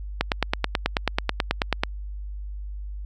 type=click train; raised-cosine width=0.3 ms; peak=-4 dBFS; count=16; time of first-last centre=0.21-1.835 s; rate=9.23 Hz; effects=added 50 Hz sine -31 dBFS peak until 3.05 s